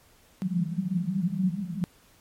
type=band-pass noise; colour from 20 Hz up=white; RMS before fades=-28 dBFS; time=0.42-1.84 s; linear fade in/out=0 ms; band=170 to 190 Hz; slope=96 dB/octave; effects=pink hiss -59 dBFS RMS until 2.2 s + MP3 64 kbps